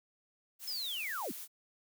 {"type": "noise", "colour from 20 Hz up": "blue", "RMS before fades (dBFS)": -45, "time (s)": [0.59, 1.48], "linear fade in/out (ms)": 50}
{"type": "linear sweep", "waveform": "sine", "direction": "down", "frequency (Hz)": [5274, 140.9], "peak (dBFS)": -36, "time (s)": [0.67, 1.32], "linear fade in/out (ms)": 10}
{"effects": []}